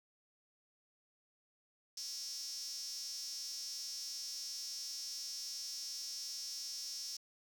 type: tone with high-pass filter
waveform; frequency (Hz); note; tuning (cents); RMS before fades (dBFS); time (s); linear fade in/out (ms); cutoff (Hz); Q
sawtooth; 277.2; C#4; 0; -44; 1.97-7.17; 5; 5400; 8.8
effects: none